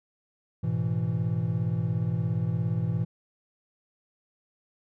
triangle tone cluster, 105.2 / 122.4 / 164.7 Hz, G#2 / B2 / E3, +23 / -15 / -1 cents, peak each -28 / -27 / -27 dBFS, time 0.63-3.05 s, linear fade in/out 10 ms, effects none

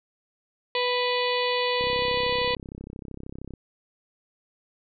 harmonic tone, 493.9 Hz, B4, in tune, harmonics 1 / 2 / 4 / 5 / 6 / 7 / 8 / 9, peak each -26 / -29 / -32 / -33 / -34 / -34 / -35 / -36 dBFS, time 0.75-2.55 s, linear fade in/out 2 ms
click train, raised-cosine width 3 ms, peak -25 dBFS, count 58, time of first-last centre 1.81-3.537 s, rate 33 Hz
effects none

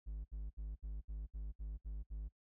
triangle tone bursts, 51.9 Hz, G#1, in tune, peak -39 dBFS, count 9, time 0.06-2.29 s, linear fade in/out 20 ms, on 190 ms, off 65 ms, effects noise-tail reverb RT60 0.1 s tail -24 dB re dry

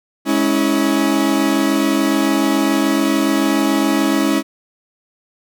40% pulse chord, C# minor, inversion second, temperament equal with one note detuned, 207.7 / 277.2 / 324.2 Hz, G#3 / C#4 / E4, 0 / 0 / -29 cents, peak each -20 / -16 / -17 dBFS, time 0.25-4.43 s, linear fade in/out 50 ms, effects none

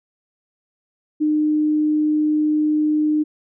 sine tone, 304.1 Hz, D#4, 40 cents flat, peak -15 dBFS, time 1.2-3.24 s, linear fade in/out 20 ms, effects none

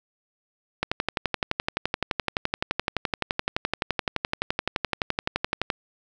click train, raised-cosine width 0.3 ms, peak -7 dBFS, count 58, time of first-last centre 0.83-5.702 s, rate 11.7 Hz, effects none

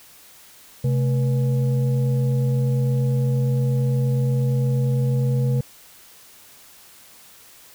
sine tone with frequency modulation, 131.7 Hz, C3, 12 cents sharp, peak -17 dBFS, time 0.84-5.61 s, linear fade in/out 5 ms, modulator 352 Hz, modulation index 0.48, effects white hiss -48 dBFS RMS until 7.74 s

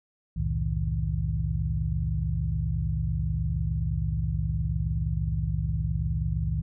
sine tone cluster, 63.4 / 82.7 / 109.5 / 128.6 / 158.1 Hz, B1 / E2 / A2 / C3 / D#3, +46 / +6 / -8 / -30 / +28 cents, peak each -29 / -34 / -31 / -36 / -30 dBFS, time 0.36-6.62 s, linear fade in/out 10 ms, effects none

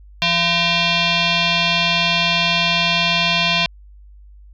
sine tone with frequency modulation, 169.2 Hz, E3, 45 cents sharp, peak -14 dBFS, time 0.22-3.66 s, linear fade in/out 0 ms, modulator 852 Hz, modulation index 4.7, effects added 50 Hz sine -40 dBFS peak until 4.53 s

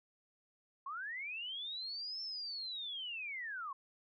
sine linear two-way sweep, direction up then down, 1046.5 to 5370 to 1046.5 Hz, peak -40 dBFS, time 0.86-3.73 s, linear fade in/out 5 ms, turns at 2.22 s, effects none

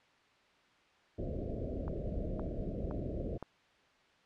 pink low-pass noise, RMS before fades -38 dBFS, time 1.18-3.38 s, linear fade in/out 10 ms, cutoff 660 Hz, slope 96 dB/octave
click train, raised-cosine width 1 ms, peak -27 dBFS, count 4, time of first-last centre 1.88-3.426 s, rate 1.94 Hz
effects white hiss -66 dBFS RMS until 4.25 s + low-pass 3000 Hz 12 dB/octave

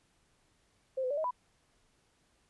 sine tone with pitch steps, 525 / 507 / 576 / 630 / 992 Hz, C5 / B4 / D5 / D#5 / B5, +6 / +45 / -34 / +21 / +7 cents, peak -30 dBFS, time 0.97-1.31 s, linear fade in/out 10 ms, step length 68 ms, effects pink hiss -71 dBFS RMS until 2.49 s + resampled to 24000 Hz

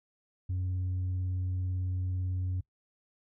sine tone, 91.8 Hz, F#2, 13 cents flat, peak -27 dBFS, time 0.49-2.61 s, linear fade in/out 10 ms, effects noise-tail reverb RT60 0.1 s tail -22 dB re dry + tanh soft clip ceiling -28 dBFS

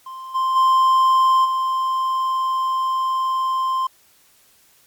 triangle tone with level steps, 1046.5 Hz, C6, in tune, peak -29 / -15 / -10 / -16 dBFS, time 0.06-3.87 s, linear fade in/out 5 ms, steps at 0.34 / 0.55 / 1.44 s, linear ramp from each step 20 ms, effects white hiss -55 dBFS RMS until 4.86 s + MP3 96 kbps

